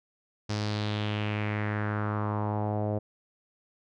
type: tone with low-pass filter sweep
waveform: sawtooth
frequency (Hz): 105.2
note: G#2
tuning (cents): +23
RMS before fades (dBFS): -30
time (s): 0.49-2.99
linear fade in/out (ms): 10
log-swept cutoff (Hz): 5400 to 590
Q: 3.1
effects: none